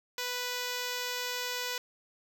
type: tone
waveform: 5% pulse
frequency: 493.9 Hz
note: B4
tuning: in tune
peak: -21 dBFS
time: 0.18-1.78 s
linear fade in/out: 2 ms
effects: none